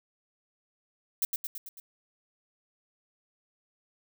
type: noise with echo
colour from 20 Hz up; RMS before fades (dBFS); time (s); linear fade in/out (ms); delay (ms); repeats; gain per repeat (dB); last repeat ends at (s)
violet; -27; 1.22-1.25; 2; 110; 5; -4; 1.8
effects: none